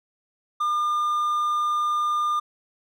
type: tone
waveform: triangle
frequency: 1205 Hz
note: D6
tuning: 44 cents sharp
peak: -19 dBFS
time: 0.6-2.4 s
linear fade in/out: 10 ms
effects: none